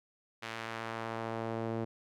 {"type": "tone with band-pass filter sweep", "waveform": "sawtooth", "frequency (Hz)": 113.5, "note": "A#2", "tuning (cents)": -46, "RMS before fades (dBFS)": -38, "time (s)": [0.42, 1.85], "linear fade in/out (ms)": 10, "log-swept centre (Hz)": [2300, 390], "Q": 0.86, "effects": []}